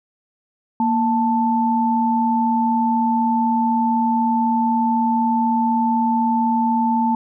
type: tone pair together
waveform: sine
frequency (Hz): 233.6 / 882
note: A#3 / A5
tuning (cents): +4 / +4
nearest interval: octave + major seventh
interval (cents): 2300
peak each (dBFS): -18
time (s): 0.8-7.15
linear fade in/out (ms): 2
effects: none